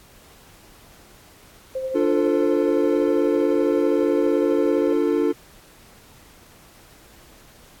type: tone with tremolo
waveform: sine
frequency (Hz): 524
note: C5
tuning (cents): +2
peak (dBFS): -22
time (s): 1.75-4.93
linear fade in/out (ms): 5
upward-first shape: triangle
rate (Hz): 12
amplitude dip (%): 50
type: chord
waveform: triangle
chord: D minor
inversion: none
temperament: equal with one note detuned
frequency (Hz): 293.7 / 349.2 / 446.4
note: D4 / F4 / A4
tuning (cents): 0 / 0 / +25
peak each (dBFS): -20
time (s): 1.94-5.33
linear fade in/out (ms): 20
effects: pink hiss -50 dBFS RMS until 7.8 s + AAC 64 kbps